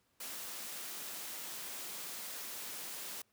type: high-pass noise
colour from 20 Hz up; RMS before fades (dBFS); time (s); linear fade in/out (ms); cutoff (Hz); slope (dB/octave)
white; -44; 0.2-3.22; 5; 170; 12
effects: pink hiss -75 dBFS RMS until 3.32 s + high-pass 80 Hz 12 dB/octave